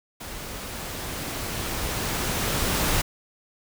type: noise with level ramp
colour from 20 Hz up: pink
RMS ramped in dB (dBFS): -37 to -23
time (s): 0.2-3.02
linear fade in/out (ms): 10
effects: none